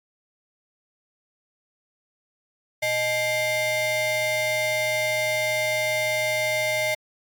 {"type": "ring-modulated tone", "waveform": "45% pulse", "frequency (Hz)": 740, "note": "F#5", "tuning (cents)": 0, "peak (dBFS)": -19, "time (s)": [2.82, 6.95], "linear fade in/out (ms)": 10, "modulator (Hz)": 1360, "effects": ["AAC 64 kbps"]}